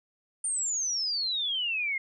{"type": "exponential sweep", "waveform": "sine", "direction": "down", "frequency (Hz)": [9100, 2093], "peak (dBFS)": -27, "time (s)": [0.44, 1.98], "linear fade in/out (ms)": 5, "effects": []}